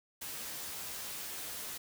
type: noise with comb filter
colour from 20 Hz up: white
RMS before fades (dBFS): -42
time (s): 0.21-1.78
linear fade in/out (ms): 10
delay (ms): 13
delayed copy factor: +0.6
effects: none